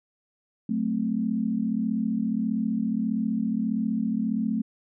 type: chord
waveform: sine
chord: F# diminished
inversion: none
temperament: equal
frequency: 185 / 220 / 261.6 Hz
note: F#3 / A3 / C4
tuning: 0 / 0 / 0 cents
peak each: -31 / -25 / -30 dBFS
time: 0.69-4.62 s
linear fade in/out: 5 ms
effects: none